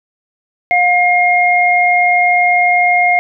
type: tone pair together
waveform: sine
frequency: 712.1 / 2134 Hz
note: F5 / C7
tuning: +33 / +34 cents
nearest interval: octave + perfect fifth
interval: 1901 cents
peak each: -11 dBFS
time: 0.71-3.19 s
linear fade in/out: 0 ms
effects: none